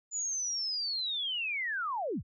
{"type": "linear sweep", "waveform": "sine", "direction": "down", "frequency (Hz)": [7040, 34.48], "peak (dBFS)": -31, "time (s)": [0.11, 2.23], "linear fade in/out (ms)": 50, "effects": []}